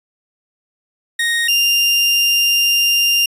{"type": "tone pair in turn", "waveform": "30% pulse", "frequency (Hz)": [1864.7, 2794], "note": ["A#6", "F7"], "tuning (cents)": [0, 0], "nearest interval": "perfect fifth", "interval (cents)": 700, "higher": "second", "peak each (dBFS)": [-12, -9], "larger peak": "second", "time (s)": [[1.19, 1.48], [1.48, 3.26]], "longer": "second", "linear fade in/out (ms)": 5, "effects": ["resampled to 32000 Hz"]}